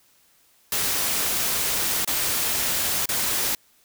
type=noise with dropouts; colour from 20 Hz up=white; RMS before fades=-24 dBFS; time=0.72-3.55 s; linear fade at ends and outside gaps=2 ms; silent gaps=2.048-2.075 / 3.057-3.089 s; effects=white hiss -60 dBFS RMS until 3.84 s